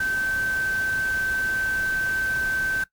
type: tone in noise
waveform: sine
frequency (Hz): 1545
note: G6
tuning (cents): -26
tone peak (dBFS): -22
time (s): 0-2.84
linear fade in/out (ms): 5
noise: pink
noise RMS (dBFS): -37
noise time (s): 0-2.84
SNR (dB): +12
effects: noise-tail reverb RT60 0.1 s tail -17 dB re dry